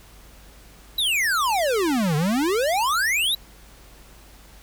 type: exponential two-way sweep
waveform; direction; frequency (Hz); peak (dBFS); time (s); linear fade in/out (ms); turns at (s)
square; down then up; 4000 to 143.7 to 4000; -20; 0.98-3.35; 5; 2.16
effects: added 50 Hz sine -48 dBFS peak until 4.62 s + pink hiss -50 dBFS RMS until 4.62 s